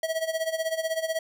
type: tone with tremolo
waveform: square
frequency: 646 Hz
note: E5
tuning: 35 cents flat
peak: -24 dBFS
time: 0.03-1.19 s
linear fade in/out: 2 ms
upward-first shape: sine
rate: 16 Hz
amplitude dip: 80%
effects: none